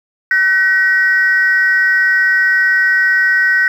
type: tone pair together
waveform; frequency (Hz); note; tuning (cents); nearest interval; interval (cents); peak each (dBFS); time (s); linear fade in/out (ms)
sine; 1515.5 / 1900; F#6 / A#6; +41 / +33; major third; 392; -11; 0.31-3.68; 2
effects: tanh soft clip ceiling -3 dBFS + 7-bit